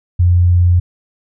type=tone; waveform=sine; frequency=88.3 Hz; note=F2; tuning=20 cents sharp; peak=-7 dBFS; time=0.19-0.8 s; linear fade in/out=10 ms; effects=none